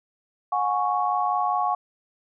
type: chord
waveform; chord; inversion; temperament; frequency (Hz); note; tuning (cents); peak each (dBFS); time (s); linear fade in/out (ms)
sine; F# suspended second; none; equal with one note detuned; 725.6 / 830.6 / 1108.7; F#5 / G#5 / C#6; -34 / 0 / 0; -25 / -26 / -25; 0.52-1.75; 5
effects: none